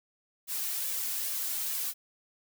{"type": "noise with flanger", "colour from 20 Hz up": "blue", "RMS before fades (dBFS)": -33, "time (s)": [0.47, 1.94], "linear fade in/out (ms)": 50, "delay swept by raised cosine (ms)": [1.7, 2.8], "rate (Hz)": 2.4, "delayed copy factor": 0.5, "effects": []}